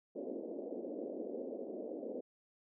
white band-pass noise, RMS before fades -43 dBFS, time 0.15-2.21 s, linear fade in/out 10 ms, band 230 to 570 Hz, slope 48 dB/octave, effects none

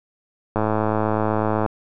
click train, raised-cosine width 1 ms, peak -7 dBFS, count 120, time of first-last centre 0.56-1.662 s, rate 108 Hz, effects none

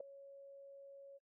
sine tone with ADSR envelope, 554.4 Hz, C#5, in tune, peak -37 dBFS, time 0-1.19 s, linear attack 6 ms, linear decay 4 ms, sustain -16 dB, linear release 27 ms, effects noise-tail reverb RT60 0.1 s tail -26 dB re dry

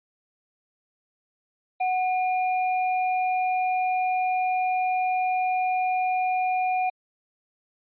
sine tone with sample-and-hold, 740 Hz, F#5, in tune, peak -21 dBFS, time 1.8-6.9 s, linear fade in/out 10 ms, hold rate 3150 Hz, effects resampled to 8000 Hz

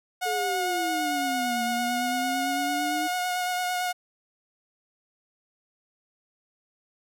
sawtooth tone with vibrato, 724 Hz, F#5, 38 cents flat, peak -22 dBFS, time 0.21-3.93 s, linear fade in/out 20 ms, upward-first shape sine, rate 8.9 Hz, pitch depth 17 cents each way
sine exponential two-way sweep, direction down then up, 440 to 230 to 310.2 Hz, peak -30 dBFS, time 0.25-3.08 s, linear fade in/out 20 ms, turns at 1.62 s
effects none

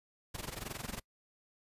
pink noise with amplitude modulation, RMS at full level -39 dBFS, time 0.34-1 s, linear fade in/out 10 ms, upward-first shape sine, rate 22.1 Hz, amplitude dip 85%, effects noise-tail reverb RT60 0.1 s tail -25 dB re dry + resampled to 32000 Hz

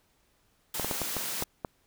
white high-pass noise, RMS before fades -34 dBFS, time 0.74-1.44 s, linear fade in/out 5 ms, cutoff 120 Hz, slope 48 dB/octave
clicks, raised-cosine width 1 ms, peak -17 dBFS, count 7, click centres 0.797 / 0.846 / 0.912 / 1.017 / 1.167 / 1.424 / 1.648 s
effects pink hiss -69 dBFS RMS until 1.86 s

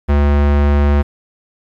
square tone, 72 Hz, D2, 34 cents flat, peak -10 dBFS, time 0.08-1.03 s, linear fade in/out 20 ms, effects low-pass 2000 Hz 12 dB/octave + 8-bit

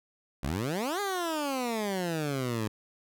15% pulse exponential two-way sweep, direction up then down, 61.4 to 415.3 to 104.5 Hz, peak -23 dBFS, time 0.43-2.68 s, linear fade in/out 5 ms, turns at 1 s, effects none

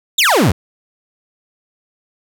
30% pulse exponential sweep, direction down, 3951 to 72 Hz, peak -7 dBFS, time 0.18-0.52 s, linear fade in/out 5 ms, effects none

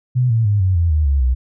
sine tone with pitch steps, 125.4 / 113.67 / 103.04 / 93.4 / 84.67 / 76.75 / 69.57 / 63.06 Hz, B2 / A#2 / G#2 / F#2 / E2 / D#2 / C#2 / B1, +27 / -43 / -13 / +17 / +47 / -23 / +7 / +37 cents, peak -12 dBFS, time 0.15-1.35 s, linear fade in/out 20 ms, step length 150 ms, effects none

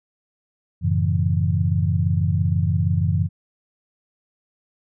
sine chord, F# minor seventh, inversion none, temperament equal, 92.5 / 110 / 138.59 / 164.81 Hz, F#2 / A2 / C#3 / E3, 0 / 0 / 0 / 0 cents, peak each -20 / -25 / -24 / -23 dBFS, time 0.81-3.29 s, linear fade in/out 50 ms, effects none

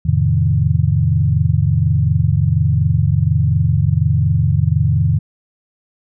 sine chord, F dominant seventh, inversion none, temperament equal with one note detuned, 87.31 / 110 / 134.18 / 155.56 Hz, F2 / A2 / C3 / Eb3, 0 / 0 / +44 / 0 cents, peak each -17 dBFS, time 0.05-5.19 s, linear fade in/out 10 ms, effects none

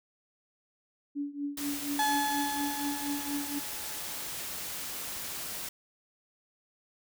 sine tone with tremolo, 286.5 Hz, D4, 43 cents flat, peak -29 dBFS, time 1.15-3.6 s, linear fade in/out 20 ms, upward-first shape triangle, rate 4.2 Hz, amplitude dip 90%
white noise, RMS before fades -38 dBFS, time 1.57-5.69 s, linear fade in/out 5 ms
35% pulse tone with exponential decay, 856 Hz, A5, 48 cents flat, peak -23 dBFS, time 1.99-4.71 s, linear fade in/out 2 ms, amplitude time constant 590 ms
effects none

